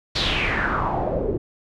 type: noise with low-pass filter sweep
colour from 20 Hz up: pink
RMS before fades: -23 dBFS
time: 0.15-1.38 s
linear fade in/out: 10 ms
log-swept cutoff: 4400 to 350 Hz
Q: 4.6
effects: none